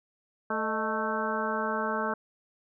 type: harmonic tone with a mistuned harmonic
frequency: 220 Hz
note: A3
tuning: in tune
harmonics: 1 / 2 / 3 / 4 / 5 / 6 / 7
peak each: -35 / -35 / -35 / -35 / -35 / -35 / -35 dBFS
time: 0.5-2.14 s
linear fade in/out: 5 ms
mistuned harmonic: 3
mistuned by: -93 cents
effects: none